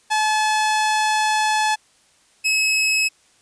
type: tone pair in turn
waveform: sawtooth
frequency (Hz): 860 / 2573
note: A5 / E7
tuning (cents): -40 / -43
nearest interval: octave + perfect fifth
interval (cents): 1897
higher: second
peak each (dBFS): -13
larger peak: neither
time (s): 0.1-1.76 / 2.44-3.09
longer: first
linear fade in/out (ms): 20
effects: white hiss -57 dBFS RMS until 3.41 s + resampled to 22050 Hz